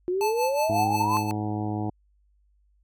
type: exponential sweep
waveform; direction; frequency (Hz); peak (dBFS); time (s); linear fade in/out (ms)
sine; up; 350.8 to 1055; -23; 0.08-1.17; 0
type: tone with tremolo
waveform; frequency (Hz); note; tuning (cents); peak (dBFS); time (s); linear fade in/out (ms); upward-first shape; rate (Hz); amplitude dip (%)
square; 873; A5; -14; -24; 0.21-1.31; 0; sine; 5.5; 75
type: harmonic tone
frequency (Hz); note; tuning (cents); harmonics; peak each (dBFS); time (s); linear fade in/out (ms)
105.6; G#2; +29; 1 / 2 / 3 / 4 / 5 / 6 / 7 / 8 / 9; -30 / -33 / -31 / -40 / -44 / -45 / -36 / -40 / -46; 0.69-1.9; 5
effects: added 50 Hz sine -61 dBFS peak until 2.83 s